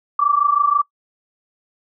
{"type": "tone pair together", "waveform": "sine", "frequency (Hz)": [1148.5, 1174.7], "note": ["D6", "D6"], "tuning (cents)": [-39, 0], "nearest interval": "unison", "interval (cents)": 39, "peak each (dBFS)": -16, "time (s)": [0.19, 0.82], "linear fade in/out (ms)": 5, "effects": ["noise-tail reverb RT60 0.1 s tail -23 dB re dry"]}